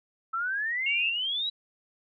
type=exponential sweep; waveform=sine; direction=up; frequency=1305 to 3951 Hz; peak=-27 dBFS; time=0.33-1.5 s; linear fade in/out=10 ms
type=tone; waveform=sine; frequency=2780 Hz; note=F7; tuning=9 cents flat; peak=-26 dBFS; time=0.86-1.1 s; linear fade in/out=5 ms
effects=none